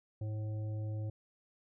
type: harmonic tone with a mistuned harmonic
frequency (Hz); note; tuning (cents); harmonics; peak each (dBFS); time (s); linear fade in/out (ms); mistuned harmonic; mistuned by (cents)
108.4; A2; -25; 1 / 3 / 5 / 7; -35 / -50 / -51 / -62; 0.21-1.1; 5; 1; -36
effects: none